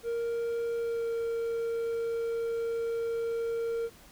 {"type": "tone with pitch glide", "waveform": "triangle", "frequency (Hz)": [466.2, 461.6], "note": ["A#4", "A#4"], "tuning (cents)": [0, -17], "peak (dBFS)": -27, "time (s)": [0.03, 3.9], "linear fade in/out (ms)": 50, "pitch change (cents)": -17, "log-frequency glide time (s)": [0.75, 1.1], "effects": ["pink hiss -55 dBFS RMS until 4.11 s"]}